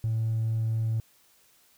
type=tone with hard clipping; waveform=sine; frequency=112 Hz; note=A2; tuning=31 cents sharp; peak=-25 dBFS; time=0.04-1 s; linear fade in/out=0 ms; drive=1 dB; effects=white hiss -62 dBFS RMS until 1.77 s